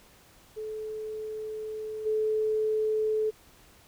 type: tone with level steps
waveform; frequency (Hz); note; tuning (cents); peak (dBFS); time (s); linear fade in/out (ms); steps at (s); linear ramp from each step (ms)
sine; 432.8; A4; -29; -33 / -24; 0.56-3.31; 20; 2.05; 20
effects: pink hiss -57 dBFS RMS until 3.87 s

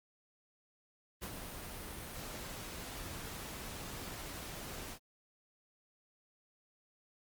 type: noise with ADSR envelope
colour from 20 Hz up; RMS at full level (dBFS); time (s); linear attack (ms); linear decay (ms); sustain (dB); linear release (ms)
pink; -41; 1.21-4.99; 24; 59; -4; 70
effects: Opus 32 kbps

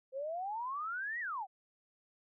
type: exponential two-way sweep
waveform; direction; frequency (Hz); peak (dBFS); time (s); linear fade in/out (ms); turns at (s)
sine; up then down; 513 to 1975.5 to 719; -36; 0.12-1.47; 50; 1.2
effects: none

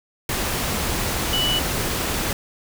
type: tone in noise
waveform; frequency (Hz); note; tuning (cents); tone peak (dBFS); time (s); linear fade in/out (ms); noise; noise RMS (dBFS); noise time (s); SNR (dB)
sine; 2960; F#7; 0; -20; 1.33-1.59; 2; pink; -24; 0.29-2.33; +1
effects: none

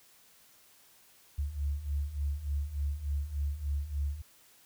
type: beating tone pair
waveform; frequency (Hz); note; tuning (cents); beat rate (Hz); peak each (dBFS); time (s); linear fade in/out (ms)
sine; 69.6 / 73; C#2 / D2; +8 / -10; 3.4; -36 / -32; 1.38-4.22; 10
effects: white hiss -61 dBFS RMS until 4.65 s

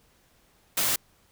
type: noise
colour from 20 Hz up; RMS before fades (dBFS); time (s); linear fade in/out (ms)
white; -25; 0.77-0.96; 5
effects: pink hiss -63 dBFS RMS until 1.31 s

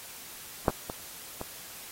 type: clicks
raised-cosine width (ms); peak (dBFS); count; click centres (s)
1; -8 / -21 / -22; 3; 0.682 / 0.899 / 1.414
effects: white hiss -45 dBFS RMS until 1.91 s + AAC 48 kbps

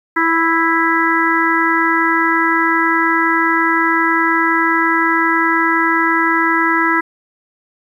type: harmonic tone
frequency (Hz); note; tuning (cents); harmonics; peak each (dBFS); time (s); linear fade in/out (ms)
329.6; E4; 0; 1 / 3 / 4 / 5 / 6; -18 / -18 / -18 / -18 / -18; 0.16-7.01; 10
effects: 8-bit

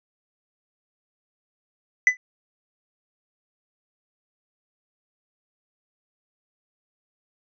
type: tone with exponential decay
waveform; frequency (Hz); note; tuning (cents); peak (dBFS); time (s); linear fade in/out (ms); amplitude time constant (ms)
triangle; 2001; B6; +22; -7; 2.07-2.17; 1; 21
effects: resampled to 16000 Hz

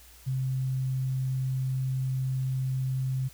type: tone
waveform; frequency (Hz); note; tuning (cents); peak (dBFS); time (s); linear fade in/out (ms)
sine; 131; C3; +2; -26; 0.26-3.29; 20
effects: added 60 Hz sine -54 dBFS peak until 3.33 s + white hiss -54 dBFS RMS until 3.33 s

